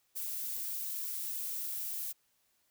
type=noise; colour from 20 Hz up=violet; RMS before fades=-38 dBFS; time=0.15-2.13 s; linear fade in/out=20 ms; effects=white hiss -74 dBFS RMS until 2.7 s